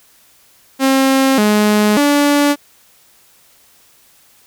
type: tone with pitch steps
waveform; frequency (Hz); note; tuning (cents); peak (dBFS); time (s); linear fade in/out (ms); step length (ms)
sawtooth; 267.6 / 210.3 / 288.6; C4 / G#3 / D4; +39 / +22 / -30; -6; 0.79-2.56; 50; 590
effects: white hiss -50 dBFS RMS until 4.46 s